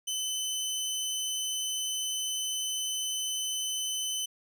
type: tone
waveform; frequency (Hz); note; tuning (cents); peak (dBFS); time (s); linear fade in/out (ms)
20% pulse; 3036; F#7; +44; -25; 0.07-4.26; 10
effects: none